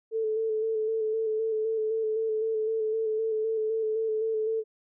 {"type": "tone with vibrato", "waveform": "sine", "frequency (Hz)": 440, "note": "A4", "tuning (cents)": 0, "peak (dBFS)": -25, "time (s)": [0.11, 4.64], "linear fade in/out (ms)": 50, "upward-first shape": "square", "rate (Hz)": 3.9, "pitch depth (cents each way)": 23, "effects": []}